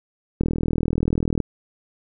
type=click train; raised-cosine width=3 ms; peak=-8 dBFS; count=41; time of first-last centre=0.41-1.403 s; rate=40.3 Hz; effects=none